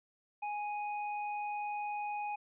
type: tone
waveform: square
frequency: 830.6 Hz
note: G#5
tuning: in tune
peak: -36 dBFS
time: 0.42-2.36 s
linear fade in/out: 10 ms
effects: resampled to 8000 Hz